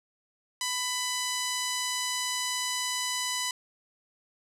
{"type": "tone with low-pass filter", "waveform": "5% pulse", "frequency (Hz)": 997, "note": "B5", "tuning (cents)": 16, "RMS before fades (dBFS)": -31, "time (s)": [0.61, 3.51], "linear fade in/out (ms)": 2, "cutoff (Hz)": 8700, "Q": 0.74, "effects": []}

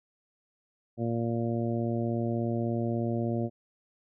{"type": "harmonic tone", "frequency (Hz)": 116.54, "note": "A#2", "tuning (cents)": 0, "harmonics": [1, 2, 3, 4, 5, 6], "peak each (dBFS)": [-31, -31, -34, -40, -37, -41], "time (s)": [0.97, 3.5], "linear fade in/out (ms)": 50, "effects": []}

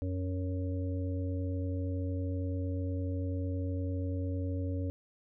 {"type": "harmonic tone with a mistuned harmonic", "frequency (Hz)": 92.5, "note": "F#2", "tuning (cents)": 0, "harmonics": [1, 3, 5, 6], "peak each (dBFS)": [-32, -38, -45, -45], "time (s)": [0.02, 4.9], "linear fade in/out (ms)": 0, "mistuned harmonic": 1, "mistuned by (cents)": -56, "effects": []}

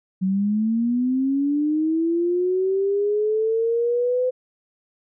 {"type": "linear sweep", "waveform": "sine", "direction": "up", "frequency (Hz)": [185, 510], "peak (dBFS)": -18, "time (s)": [0.21, 4.31], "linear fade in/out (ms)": 20, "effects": []}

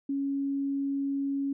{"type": "tone", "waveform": "sine", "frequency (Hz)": 277.2, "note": "C#4", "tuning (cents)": 0, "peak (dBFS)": -27, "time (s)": [0.09, 1.53], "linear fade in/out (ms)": 5, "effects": []}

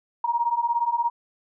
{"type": "beating tone pair", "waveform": "sine", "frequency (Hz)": [932.3, 949.3], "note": ["A#5", "A#5"], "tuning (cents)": [0, 31], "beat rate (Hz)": 17, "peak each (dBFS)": [-25, -23], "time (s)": [0.24, 1.1], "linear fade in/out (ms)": 5, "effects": []}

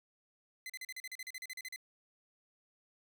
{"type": "tone bursts", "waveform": "sawtooth", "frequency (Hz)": 2040, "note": "C7", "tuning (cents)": -44, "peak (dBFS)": -38, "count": 15, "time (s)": [0.66, 1.761], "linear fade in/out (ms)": 2, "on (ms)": 37, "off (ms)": 39, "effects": []}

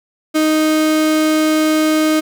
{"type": "tone", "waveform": "35% pulse", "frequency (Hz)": 311.1, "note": "D#4", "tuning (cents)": 0, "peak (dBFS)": -10, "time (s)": [0.34, 2.21], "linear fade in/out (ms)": 20, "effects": []}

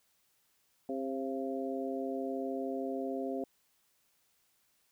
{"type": "harmonic tone with a mistuned harmonic", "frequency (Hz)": 133.2, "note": "C3", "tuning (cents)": 31, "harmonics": [2, 3, 4, 5], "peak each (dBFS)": [-37, -39, -40, -41], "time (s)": [0.89, 3.44], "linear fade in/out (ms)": 2, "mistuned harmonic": 5, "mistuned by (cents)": 35, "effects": ["white hiss -73 dBFS RMS until 4.91 s"]}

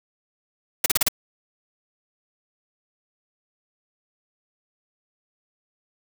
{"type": "noise bursts", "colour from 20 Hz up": "white", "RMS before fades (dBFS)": -18, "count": 5, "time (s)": [0.84, 1.085], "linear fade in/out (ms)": 5, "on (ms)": 21, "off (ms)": 35, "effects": []}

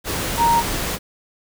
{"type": "tone in noise", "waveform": "sine", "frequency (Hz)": 932.3, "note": "A#5", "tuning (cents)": 0, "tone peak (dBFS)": -13, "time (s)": [0.37, 0.63], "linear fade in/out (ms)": 50, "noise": "pink", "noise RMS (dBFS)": -24, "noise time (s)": [0.04, 0.99], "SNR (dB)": 8, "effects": []}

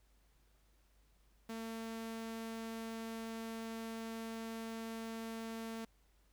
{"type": "tone", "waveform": "sawtooth", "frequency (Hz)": 225.7, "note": "A3", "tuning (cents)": 44, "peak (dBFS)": -38, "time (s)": [1.49, 5.85], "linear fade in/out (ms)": 5, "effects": ["added 50 Hz sine -68 dBFS peak until 6.32 s", "pink hiss -75 dBFS RMS until 6.32 s"]}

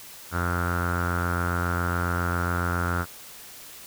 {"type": "tone with low-pass filter", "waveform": "sawtooth", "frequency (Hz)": 87.31, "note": "F2", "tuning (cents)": 0, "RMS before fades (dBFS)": -26, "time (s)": [0.31, 3.06], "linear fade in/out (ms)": 50, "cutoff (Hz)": 1400, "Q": 9.1, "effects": ["white hiss -44 dBFS RMS until 3.86 s"]}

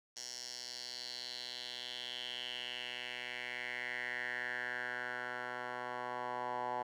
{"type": "tone with band-pass filter sweep", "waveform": "10% pulse", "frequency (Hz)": 123.47, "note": "B2", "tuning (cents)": 0, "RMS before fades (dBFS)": -42, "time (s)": [0.16, 6.83], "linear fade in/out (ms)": 10, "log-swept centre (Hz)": [5700, 920], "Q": 4.4, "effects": []}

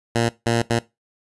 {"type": "tone bursts at uneven times", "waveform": "10% pulse", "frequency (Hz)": 116.54, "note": "A#2", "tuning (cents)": 0, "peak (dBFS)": -9, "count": 3, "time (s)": [[0.15, 0.29], [0.46, 0.62], [0.7, 0.79]], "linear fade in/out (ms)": 5, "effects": ["noise-tail reverb RT60 0.2 s tail -18 dB re dry", "resampled to 24000 Hz"]}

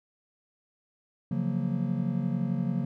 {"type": "chord", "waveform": "triangle", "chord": "Gb major seventh", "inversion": "second", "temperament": "just", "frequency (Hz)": [138.75, 173.43, 185, 231.2], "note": ["Db3", "F3", "Gb3", "Bb3"], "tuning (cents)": [2, -12, 0, -14], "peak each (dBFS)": -30, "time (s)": [1.31, 2.85], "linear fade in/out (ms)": 5, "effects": []}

